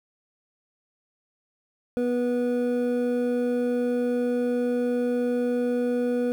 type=tone pair together; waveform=triangle; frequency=245.3 / 488.1 Hz; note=B3 / B4; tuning=-12 / -20 cents; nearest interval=octave; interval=1192 cents; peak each=-23 dBFS; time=1.97-6.32 s; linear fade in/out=0 ms; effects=9-bit